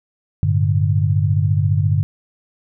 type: chord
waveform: sine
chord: G suspended second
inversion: none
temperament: equal with one note detuned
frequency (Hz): 98 / 112.7 / 146.83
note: G2 / A2 / D3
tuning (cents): 0 / +42 / 0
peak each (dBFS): -16 / -21 / -18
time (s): 0.43-2.03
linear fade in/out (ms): 0
effects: none